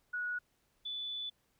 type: tone pair in turn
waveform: sine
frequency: 1462 / 3477 Hz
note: F#6 / A7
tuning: -21 / -21 cents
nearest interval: octave + minor third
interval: 1500 cents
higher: second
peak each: -34 / -37 dBFS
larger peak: first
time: 0.13-0.39 / 0.85-1.3 s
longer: second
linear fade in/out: 10 ms
effects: pink hiss -75 dBFS RMS until 1.59 s